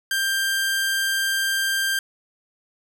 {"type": "tone", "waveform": "sawtooth", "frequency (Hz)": 1584, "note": "G6", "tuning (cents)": 18, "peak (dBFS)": -17, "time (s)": [0.11, 1.99], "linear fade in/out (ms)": 2, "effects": []}